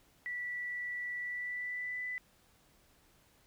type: tone with pitch glide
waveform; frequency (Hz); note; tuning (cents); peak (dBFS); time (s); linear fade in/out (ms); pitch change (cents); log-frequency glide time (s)
sine; 1958 to 1993.4; B6 to B6; -15 to +16; -36; 0.26-2.18; 0; +31; 1.21-2.04
effects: pink hiss -67 dBFS RMS until 3.46 s